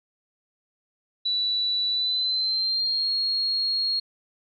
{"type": "tone with pitch glide", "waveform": "sine", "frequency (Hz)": [3951, 4284], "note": ["B7", "C8"], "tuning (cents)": [0, 40], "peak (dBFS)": -22, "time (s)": [1.25, 4], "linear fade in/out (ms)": 10, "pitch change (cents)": 140, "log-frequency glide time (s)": [1.9, 3.13], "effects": []}